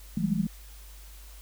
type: tone cluster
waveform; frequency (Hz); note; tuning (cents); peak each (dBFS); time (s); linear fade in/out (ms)
sine; 164.2 / 189.8 / 202.3 / 215.9; E3 / F#3 / G#3 / A3; -6 / +44 / -45 / -33; -30; 0.17-0.47; 5
effects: added 50 Hz sine -45 dBFS peak until 1.41 s + white hiss -53 dBFS RMS until 1.41 s